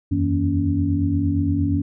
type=tone cluster; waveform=sine; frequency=83.2 / 91.8 / 161.1 / 236.8 / 282 Hz; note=E2 / F#2 / E3 / A#3 / C#4; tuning=+17 / -13 / -39 / +27 / +30 cents; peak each=-30 / -21 / -28 / -28 / -21 dBFS; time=0.11-1.82 s; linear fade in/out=10 ms; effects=none